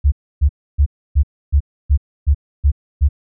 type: tone bursts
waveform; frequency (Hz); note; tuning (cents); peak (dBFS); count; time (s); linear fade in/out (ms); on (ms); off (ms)
sine; 71.4; D2; -48; -8; 9; 0.04-3.089; 20; 81; 290
effects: none